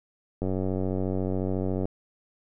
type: click train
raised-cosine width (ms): 2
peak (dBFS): -16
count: 136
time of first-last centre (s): 0.42-1.855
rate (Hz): 94.1
effects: none